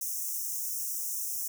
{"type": "high-pass noise", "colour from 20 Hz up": "white", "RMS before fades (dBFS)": -34, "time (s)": [0.01, 1.48], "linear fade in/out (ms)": 5, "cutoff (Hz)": 5500, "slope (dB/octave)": 96, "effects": []}